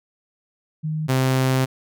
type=tone pair in turn; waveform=sine / sawtooth; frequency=155.56 / 130.81 Hz; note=D#3 / C3; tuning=0 / 0 cents; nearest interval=minor third; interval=300 cents; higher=first; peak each=-22 / -13 dBFS; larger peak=second; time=0.83-1.08 / 1.08-1.66 s; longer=second; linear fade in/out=20 ms; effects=none